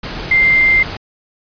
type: tone in noise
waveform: sine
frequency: 2093 Hz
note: C7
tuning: in tune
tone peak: -8 dBFS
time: 0.31-0.83 s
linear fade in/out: 5 ms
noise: pink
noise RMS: -25 dBFS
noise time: 0.03-0.97 s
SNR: +14 dB
effects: resampled to 11025 Hz